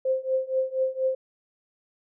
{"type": "tone with tremolo", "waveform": "sine", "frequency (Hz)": 523.3, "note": "C5", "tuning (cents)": 0, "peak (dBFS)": -19, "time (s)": [0.05, 1.15], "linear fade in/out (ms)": 5, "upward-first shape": "triangle", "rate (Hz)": 4.2, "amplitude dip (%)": 95, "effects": []}